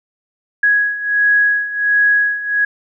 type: beating tone pair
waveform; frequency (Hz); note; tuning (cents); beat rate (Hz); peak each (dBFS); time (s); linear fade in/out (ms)
sine; 1664 / 1665.4; G#6 / G#6; +3 / +4; 1.4; -17 / -13; 0.63-2.65; 5
effects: none